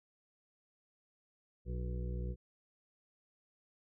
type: harmonic tone with a mistuned harmonic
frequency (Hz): 61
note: B1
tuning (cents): -21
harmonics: 1 / 2 / 3 / 5 / 6 / 7 / 8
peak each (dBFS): -37 / -43 / -46 / -58 / -51 / -58 / -52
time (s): 1.65-2.36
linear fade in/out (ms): 50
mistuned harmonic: 5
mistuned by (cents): -37
effects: none